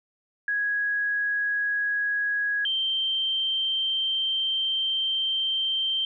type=tone pair in turn; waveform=sine; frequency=1661.2 / 3136 Hz; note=G#6 / G7; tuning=0 / 0 cents; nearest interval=major seventh; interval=1100 cents; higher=second; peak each=-23 dBFS; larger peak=neither; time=0.48-2.65 / 2.65-6.05 s; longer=second; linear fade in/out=2 ms; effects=none